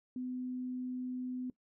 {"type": "tone", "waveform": "sine", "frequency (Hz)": 252.5, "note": "B3", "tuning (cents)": 39, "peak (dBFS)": -36, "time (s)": [0.16, 1.5], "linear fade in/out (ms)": 2, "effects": ["noise-tail reverb RT60 0.1 s tail -19 dB re dry"]}